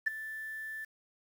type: tone with ADSR envelope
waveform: sine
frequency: 1760 Hz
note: A6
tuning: in tune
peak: -22 dBFS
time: 0.06-0.85 s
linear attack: 14 ms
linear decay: 11 ms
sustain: -16 dB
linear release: 10 ms
effects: tanh soft clip ceiling -20 dBFS + 9-bit